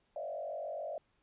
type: tone with frequency modulation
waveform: sine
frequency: 622.3 Hz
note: D#5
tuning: in tune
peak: -37 dBFS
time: 0.16-0.98 s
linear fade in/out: 2 ms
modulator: 47 Hz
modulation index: 1.5
effects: pink hiss -75 dBFS RMS until 1.22 s + resampled to 8000 Hz